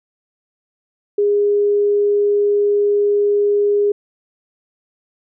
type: tone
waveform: sine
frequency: 410 Hz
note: G#4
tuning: 22 cents flat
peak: -12 dBFS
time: 1.18-3.92 s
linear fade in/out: 5 ms
effects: none